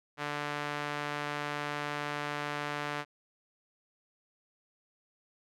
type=tone with band-pass filter; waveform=sawtooth; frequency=146.83 Hz; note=D3; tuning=in tune; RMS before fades=-36 dBFS; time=0.17-3.05 s; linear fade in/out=50 ms; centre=1600 Hz; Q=0.85; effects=none